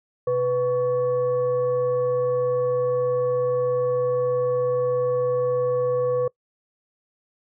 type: tone with frequency modulation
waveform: sine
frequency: 496.8 Hz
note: B4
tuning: 10 cents sharp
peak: -19 dBFS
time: 0.27-6.28 s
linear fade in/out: 5 ms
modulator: 624 Hz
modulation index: 0.41
effects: noise-tail reverb RT60 0.1 s tail -23 dB re dry